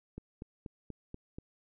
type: click train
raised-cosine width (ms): 3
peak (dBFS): -29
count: 6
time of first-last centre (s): 0.18-1.385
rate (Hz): 4.15
effects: none